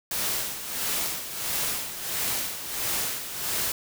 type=noise with tremolo; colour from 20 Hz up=white; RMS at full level=-27 dBFS; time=0.11-3.72 s; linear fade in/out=2 ms; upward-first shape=sine; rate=1.5 Hz; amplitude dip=65%; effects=none